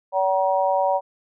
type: harmonic tone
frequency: 190 Hz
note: F#3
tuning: 46 cents sharp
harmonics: 3 / 4 / 5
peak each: -21 / -22 / -23 dBFS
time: 0.12-1.01 s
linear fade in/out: 50 ms
effects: none